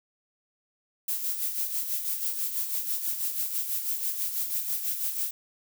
violet noise with tremolo, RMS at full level -28 dBFS, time 1.08-5.31 s, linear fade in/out 5 ms, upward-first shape sine, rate 6.1 Hz, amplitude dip 55%, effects none

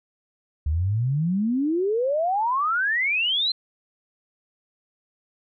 sine exponential sweep, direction up, 71.6 to 4186 Hz, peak -20 dBFS, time 0.66-3.52 s, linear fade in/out 5 ms, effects none

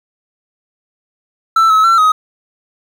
triangle tone with pitch steps, 1329 / 1289 / 1349 / 1260 Hz, E6 / E6 / E6 / D#6, +14 / -39 / +40 / +21 cents, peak -5 dBFS, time 1.56-2.12 s, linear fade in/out 5 ms, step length 140 ms, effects 7-bit

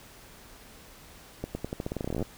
accelerating click train, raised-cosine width 2 ms, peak -18 dBFS, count 20, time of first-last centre 1.44-2.226 s, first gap 110 ms, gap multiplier 0.87, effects pink hiss -51 dBFS RMS until 2.37 s

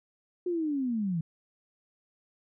sine linear sweep, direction down, 363.5 to 155.8 Hz, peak -27 dBFS, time 0.46-1.21 s, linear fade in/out 5 ms, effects none

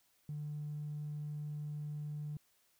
triangle tone with tanh clipping, 148.9 Hz, D3, 24 cents sharp, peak -38 dBFS, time 0.29-2.37 s, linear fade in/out 2 ms, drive 1 dB, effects white hiss -73 dBFS RMS until 2.79 s

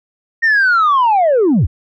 sine linear sweep, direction down, 1864.7 to 56.3 Hz, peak -7 dBFS, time 0.42-1.67 s, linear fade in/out 20 ms, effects tanh soft clip ceiling -7 dBFS

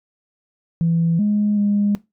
sine tone with pitch steps, 166.6 / 208.2 / 204.6 Hz, E3 / G#3 / G#3, +19 / +5 / -26 cents, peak -14 dBFS, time 0.81-1.95 s, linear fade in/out 0 ms, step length 380 ms, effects noise-tail reverb RT60 0.2 s tail -19 dB re dry + tanh soft clip ceiling -10 dBFS

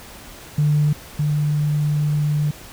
sine tone pair in turn, 148.7 / 148.7 Hz, D3 / D3, +22 / +22 cents, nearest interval unison, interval 0 cents, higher neither, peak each -13 / -16 dBFS, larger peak first, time 0.58-0.93 / 1.19-2.51 s, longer second, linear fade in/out 5 ms, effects tanh soft clip ceiling -9 dBFS + pink hiss -40 dBFS RMS until 2.72 s

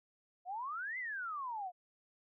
sine exponential two-way sweep, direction up then down, 694 to 2093 to 694 Hz, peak -38 dBFS, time 0.45-1.72 s, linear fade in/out 50 ms, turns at 0.98 s, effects none

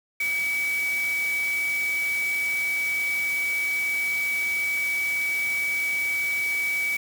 sine tone in noise, 2279 Hz, C#7, 47 cents sharp, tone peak -23 dBFS, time 0.2-6.97 s, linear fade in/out 5 ms, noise white, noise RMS -37 dBFS, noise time 0.2-6.97 s, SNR +11 dB, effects none

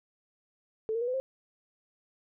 sine tone with pitch steps, 440 / 460.8 / 482.6 / 505.4 / 529.3 Hz, A4 / A#4 / B4 / B4 / C5, 0 / -20 / -40 / +40 / +20 cents, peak -28 dBFS, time 0.89-1.2 s, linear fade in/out 0 ms, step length 62 ms, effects none

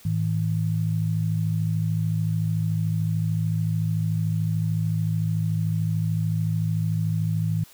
sine tone pair together, 107.5 / 161.07 Hz, A2 / E3, -40 / -40 cents, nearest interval perfect fifth, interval 700 cents, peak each -24 dBFS, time 0.05-7.64 s, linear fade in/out 5 ms, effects white hiss -51 dBFS RMS until 7.73 s

